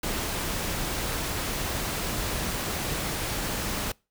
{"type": "noise", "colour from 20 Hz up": "pink", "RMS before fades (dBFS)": -30, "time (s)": [0.03, 3.92], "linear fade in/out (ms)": 5, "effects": ["noise-tail reverb RT60 0.3 s tail -26 dB re dry"]}